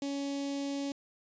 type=tone with notch filter; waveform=sawtooth; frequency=279.8 Hz; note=C#4; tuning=16 cents sharp; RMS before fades=-35 dBFS; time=0.02-0.92 s; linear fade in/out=2 ms; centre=1400 Hz; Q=0.52; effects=resampled to 16000 Hz